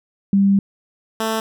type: tone pair in turn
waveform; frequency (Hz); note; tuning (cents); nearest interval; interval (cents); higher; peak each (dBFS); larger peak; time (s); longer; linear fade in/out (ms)
sine / 10% pulse; 197.5 / 221.7; G3 / A3; +13 / +13; major second; 200; second; -11; neither; 0.33-0.59 / 1.2-1.4; first; 2
effects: none